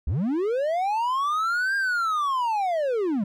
triangle linear two-way sweep, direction up then down, 55 to 1617 to 185.8 Hz, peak -20 dBFS, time 0.07-3.24 s, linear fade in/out 5 ms, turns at 1.76 s, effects none

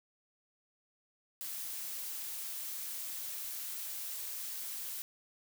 blue noise, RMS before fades -41 dBFS, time 1.41-5.02 s, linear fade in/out 0 ms, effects none

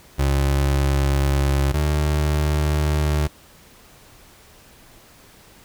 30% pulse tone pair in turn, 69.3 / 74.95 Hz, C#2 / D2, 0 / +36 cents, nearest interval minor second, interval 136 cents, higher second, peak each -14 / -15 dBFS, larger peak first, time 0.18-1.73 / 1.73-3.28 s, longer neither, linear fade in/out 20 ms, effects pink hiss -49 dBFS RMS until 5.64 s

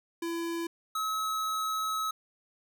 square tone pair in turn, 336 / 1285.5 Hz, E4 / E6, +33 / -44 cents, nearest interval octave + major seventh, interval 2323 cents, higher second, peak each -32 / -30 dBFS, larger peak second, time 0.22-0.67 / 0.95-2.11 s, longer second, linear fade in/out 5 ms, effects none

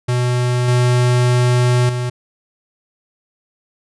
square tone with level steps, 123.47 Hz, B2, in tune, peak -15 / -12 / -19 dBFS, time 0.08-2.1 s, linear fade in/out 10 ms, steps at 0.68 / 1.89 s, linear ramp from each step 2 ms, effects resampled to 24000 Hz

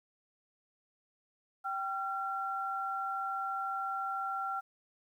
sine tone pair together, 779 / 1367 Hz, G5 / F6, -11 / -37 cents, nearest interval minor seventh, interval 974 cents, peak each -37 / -35 dBFS, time 1.64-4.61 s, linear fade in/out 20 ms, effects 11-bit

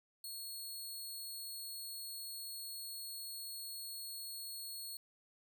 15% pulse tone, 4331 Hz, C#8, 41 cents flat, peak -37 dBFS, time 0.24-4.97 s, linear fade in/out 2 ms, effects none

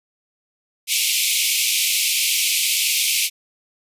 pink high-pass noise, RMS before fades -19 dBFS, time 0.87-3.3 s, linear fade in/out 50 ms, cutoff 2200 Hz, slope 96 dB/octave, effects resampled to 32000 Hz

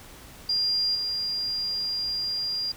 sine tone with level steps, 4800 Hz, D8, 37 cents sharp, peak -22 / -26 dBFS, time 0.49-2.72 s, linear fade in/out 5 ms, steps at 0.95 s, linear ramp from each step 2 ms, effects pink hiss -47 dBFS RMS until 2.76 s

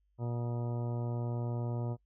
harmonic tone with a mistuned harmonic, 119.4 Hz, A#2, 42 cents sharp, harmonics 1 / 2 / 3 / 4 / 5 / 6 / 7 / 8 / 10, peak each -33 / -43 / -44 / -47 / -47 / -51 / -55 / -51 / -59 dBFS, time 0.18-1.97 s, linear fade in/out 50 ms, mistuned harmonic 10, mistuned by +64 cents, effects noise-tail reverb RT60 0.1 s tail -23 dB re dry + added 50 Hz sine -70 dBFS peak until 2.05 s

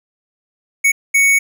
square tone bursts at uneven times, 2225 Hz, C#7, 6 cents sharp, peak -10 dBFS, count 2, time 0.84-0.92 / 1.14-1.39 s, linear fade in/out 10 ms, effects none

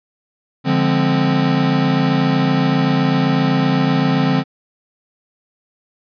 square chord, D half-diminished seventh, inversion none, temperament equal, 146.83 / 174.61 / 207.7 / 261.6 Hz, D3 / F3 / Ab3 / C4, 0 / 0 / 0 / 0 cents, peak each -19 / -20 / -24 / -18 dBFS, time 0.64-4.44 s, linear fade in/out 50 ms, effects resampled to 11025 Hz

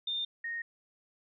sine tone pair in turn, 3616 / 1857.8 Hz, A7 / A#6, +47 / -6 cents, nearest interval octave, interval 1153 cents, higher first, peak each -31 / -34 dBFS, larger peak first, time 0.07-0.25 / 0.44-0.62 s, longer neither, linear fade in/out 5 ms, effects none

